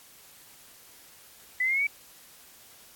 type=exponential sweep; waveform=sine; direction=up; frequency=1986 to 2309 Hz; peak=-23 dBFS; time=1.6-1.87 s; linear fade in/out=5 ms; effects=white hiss -53 dBFS RMS until 2.95 s + AAC 64 kbps